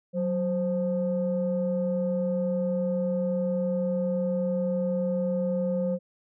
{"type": "tone pair together", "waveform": "sine", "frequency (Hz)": [185.4, 524.4], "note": ["F#3", "C5"], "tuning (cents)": [4, 4], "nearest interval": "octave + tritone", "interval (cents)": 1800, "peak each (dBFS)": -26, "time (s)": [0.13, 5.99], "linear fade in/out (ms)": 50, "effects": ["tanh soft clip ceiling -18 dBFS"]}